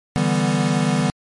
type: chord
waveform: square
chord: E minor seventh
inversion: third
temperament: equal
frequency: 146.83 / 164.81 / 196 / 246.9 Hz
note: D3 / E3 / G3 / B3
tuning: 0 / 0 / 0 / 0 cents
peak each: -23 dBFS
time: 0.16-1.1 s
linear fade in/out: 0 ms
effects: MP3 48 kbps